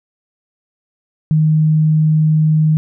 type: tone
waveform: sine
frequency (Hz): 155.56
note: D#3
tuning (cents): 0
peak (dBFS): -9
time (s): 1.31-2.77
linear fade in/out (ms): 0
effects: none